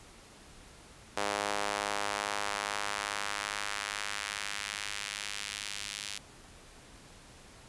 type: tone with high-pass filter sweep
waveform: sawtooth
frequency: 102.4 Hz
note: G#2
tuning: 24 cents flat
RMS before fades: -36 dBFS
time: 1.17-6.18 s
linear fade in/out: 0 ms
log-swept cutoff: 600 to 3200 Hz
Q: 0.96
effects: pink hiss -54 dBFS RMS until 7.68 s + resampled to 24000 Hz